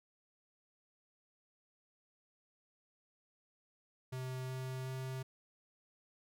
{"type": "tone with pitch steps", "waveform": "square", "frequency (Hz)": [129.1, 129.92, 130.75], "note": ["C3", "C3", "C3"], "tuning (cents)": [-23, -12, -1], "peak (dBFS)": -40, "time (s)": [4.12, 5.23], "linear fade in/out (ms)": 10, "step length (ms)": 370, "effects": []}